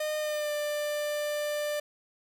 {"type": "tone with pitch glide", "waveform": "45% pulse", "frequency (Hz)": [611, 593.3], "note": ["D#5", "D5"], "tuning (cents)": [-32, 18], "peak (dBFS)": -29, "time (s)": [0, 1.8], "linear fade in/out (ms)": 5, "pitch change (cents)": -50, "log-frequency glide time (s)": [0.18, 0.52], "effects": ["11-bit"]}